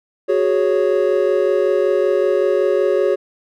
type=chord; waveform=triangle; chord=F# suspended second; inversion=none; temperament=equal; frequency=370 / 415.3 / 554.4 Hz; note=F#4 / G#4 / C#5; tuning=0 / 0 / 0 cents; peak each=-16 dBFS; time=0.28-3.16 s; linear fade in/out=20 ms; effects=none